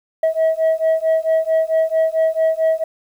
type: beating tone pair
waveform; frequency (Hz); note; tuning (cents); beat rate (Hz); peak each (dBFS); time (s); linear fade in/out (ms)
sine; 641 / 645.5; E5 / E5; -49 / -37; 4.5; -15; 0.23-2.84; 5
effects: tanh soft clip ceiling -11 dBFS + 8-bit